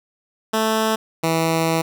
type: tone pair in turn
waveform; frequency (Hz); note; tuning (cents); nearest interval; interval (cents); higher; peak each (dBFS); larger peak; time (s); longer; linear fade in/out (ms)
10% pulse; 220 / 163.16; A3 / E3; 0 / -17; perfect fourth; 517; first; -9; neither; 0.53-0.96 / 1.23-1.82; second; 10
effects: none